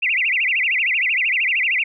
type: tone with vibrato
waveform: sine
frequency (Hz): 2349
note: D7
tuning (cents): 0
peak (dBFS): -16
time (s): 0.02-1.84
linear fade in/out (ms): 10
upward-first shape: sine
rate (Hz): 13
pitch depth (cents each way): 300
effects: none